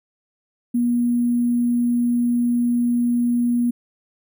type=tone with sample-and-hold; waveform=sine; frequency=240.4 Hz; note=B3; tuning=46 cents flat; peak=-16 dBFS; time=0.74-3.71 s; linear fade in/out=10 ms; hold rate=11025 Hz; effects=none